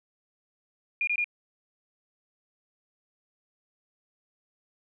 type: tone bursts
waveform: sine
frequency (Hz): 2424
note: D#7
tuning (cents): -46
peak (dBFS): -24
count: 3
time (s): 1.01-1.243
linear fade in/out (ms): 2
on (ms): 63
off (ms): 22
effects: none